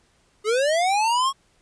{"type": "linear sweep", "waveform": "square", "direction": "up", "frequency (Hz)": [406.9, 1108.7], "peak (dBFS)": -19, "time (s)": [0.44, 1.33], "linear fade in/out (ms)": 50, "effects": ["pink hiss -62 dBFS RMS until 1.61 s", "resampled to 22050 Hz"]}